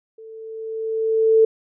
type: tone with level ramp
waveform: sine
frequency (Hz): 444.1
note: A4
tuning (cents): +16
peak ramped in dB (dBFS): -38 to -9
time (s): 0.18-1.45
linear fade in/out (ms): 5
effects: none